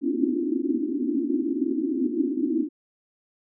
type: band-pass noise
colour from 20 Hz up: white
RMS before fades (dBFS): -25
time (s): 0.01-2.69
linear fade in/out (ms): 50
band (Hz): 240 to 350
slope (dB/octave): 96
effects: none